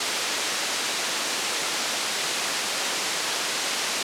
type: band-pass noise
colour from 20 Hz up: white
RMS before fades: -27 dBFS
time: 0-4.03 s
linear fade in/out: 5 ms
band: 260 to 6300 Hz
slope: 12 dB/octave
effects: low-pass 11000 Hz 12 dB/octave

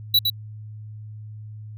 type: tone with echo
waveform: square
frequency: 3933 Hz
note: B7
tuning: 8 cents flat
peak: -14 dBFS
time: 0.14-0.19 s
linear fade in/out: 5 ms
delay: 110 ms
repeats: 1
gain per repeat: -5 dB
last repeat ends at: 0.3 s
effects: added 107 Hz sine -35 dBFS peak until 1.77 s

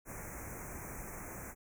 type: band-stop noise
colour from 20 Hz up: pink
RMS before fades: -45 dBFS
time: 0.05-1.55 s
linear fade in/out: 50 ms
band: 2400 to 5900 Hz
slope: 96 dB/octave
effects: none

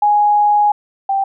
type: tone pair in turn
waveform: sine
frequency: 830.6 / 784 Hz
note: G#5 / G5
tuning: 0 / 0 cents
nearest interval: minor second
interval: 100 cents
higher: first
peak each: -9 / -13 dBFS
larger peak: first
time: 0.02-0.72 / 1.09-1.24 s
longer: first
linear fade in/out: 5 ms
effects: none

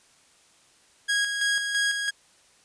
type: tone with tremolo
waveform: sawtooth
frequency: 1645 Hz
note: G#6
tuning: 17 cents flat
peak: -18 dBFS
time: 1.08-2.11 s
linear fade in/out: 20 ms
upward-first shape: square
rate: 3 Hz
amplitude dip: 45%
effects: white hiss -59 dBFS RMS until 2.64 s + resampled to 22050 Hz

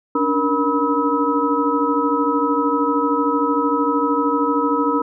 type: tone cluster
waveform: sine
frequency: 281.9 / 295 / 470.6 / 978 / 1286 Hz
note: C#4 / D4 / A#4 / B5 / E6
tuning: +29 / +8 / +16 / -17 / -43 cents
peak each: -22 dBFS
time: 0.15-5.02 s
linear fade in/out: 5 ms
effects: none

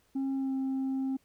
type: tone with pitch glide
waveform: sine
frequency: 270 to 266.1 Hz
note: C#4 to C4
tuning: -45 to +29 cents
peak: -26 dBFS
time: 0.15-1.17 s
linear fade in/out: 10 ms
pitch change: -26 cents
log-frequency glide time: 0.34-0.53 s
effects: tanh soft clip ceiling -28 dBFS + pink hiss -69 dBFS RMS until 1.24 s

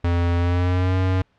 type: tone with pitch glide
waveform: square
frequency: 86.4 to 93.14 Hz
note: F2 to F#2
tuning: -18 to +12 cents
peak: -18 dBFS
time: 0.04-1.22 s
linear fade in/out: 5 ms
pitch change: +130 cents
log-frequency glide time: 0.37-0.96 s
effects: pink hiss -63 dBFS RMS until 1.38 s + low-pass 3000 Hz 12 dB/octave

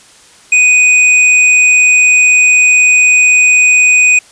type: tone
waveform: square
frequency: 2489 Hz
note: D#7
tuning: in tune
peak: -5 dBFS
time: 0.52-4.19 s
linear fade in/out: 5 ms
effects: white hiss -41 dBFS RMS until 4.31 s + resampled to 22050 Hz

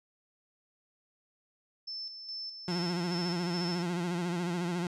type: tone with tremolo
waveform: sine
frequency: 5290 Hz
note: E8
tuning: 5 cents sharp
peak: -36 dBFS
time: 1.87-3.83 s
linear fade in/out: 10 ms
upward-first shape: square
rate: 2.4 Hz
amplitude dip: 50%
type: tone with vibrato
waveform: 30% pulse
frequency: 174.61 Hz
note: F3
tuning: in tune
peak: -28 dBFS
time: 2.68-4.87 s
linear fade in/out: 2 ms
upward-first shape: sine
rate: 14 Hz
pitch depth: 67 cents each way
effects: low-pass 8000 Hz 12 dB/octave

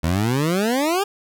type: exponential sweep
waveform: 20% pulse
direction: up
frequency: 77.78 to 415.3 Hz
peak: -13 dBFS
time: 0.03-1.04 s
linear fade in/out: 10 ms
effects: none

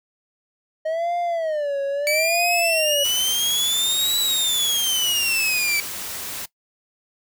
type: tone with vibrato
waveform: triangle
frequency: 622.3 Hz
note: D#5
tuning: in tune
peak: -19 dBFS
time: 0.85-3.04 s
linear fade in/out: 10 ms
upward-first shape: sine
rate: 0.76 Hz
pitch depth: 200 cents each way
type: exponential two-way sweep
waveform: sawtooth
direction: up then down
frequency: 2279 to 3951 to 2297 Hz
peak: -16 dBFS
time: 2.07-5.8 s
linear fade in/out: 0 ms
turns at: 4.19 s
type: noise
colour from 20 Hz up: white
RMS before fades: -31 dBFS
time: 3.04-6.46 s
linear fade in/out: 10 ms
effects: noise-tail reverb RT60 0.1 s tail -20 dB re dry

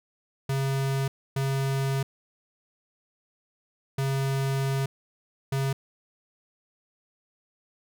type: tone bursts at uneven times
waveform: square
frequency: 135.8 Hz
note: C#3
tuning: 35 cents flat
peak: -25 dBFS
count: 4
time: 0.49-1.08 / 1.36-2.03 / 3.98-4.86 / 5.52-5.73 s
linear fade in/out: 5 ms
effects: none

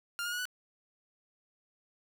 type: tone with pitch steps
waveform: sawtooth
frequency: 1400 / 1427.8 / 1456.1 / 1485 Hz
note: F6 / F6 / F#6 / F#6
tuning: +4 / +38 / -28 / +6 cents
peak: -30 dBFS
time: 0.19-0.454 s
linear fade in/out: 0 ms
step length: 66 ms
effects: none

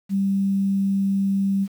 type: tone with quantisation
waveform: sine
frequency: 196 Hz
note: G3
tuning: in tune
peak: -18 dBFS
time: 0.09-1.68 s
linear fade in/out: 50 ms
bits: 8
effects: none

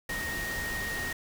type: tone in noise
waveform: sine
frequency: 1864.7 Hz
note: A#6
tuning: in tune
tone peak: -33 dBFS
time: 0.09-1.13 s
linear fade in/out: 5 ms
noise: pink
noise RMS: -37 dBFS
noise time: 0.09-1.13 s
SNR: +1 dB
effects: none

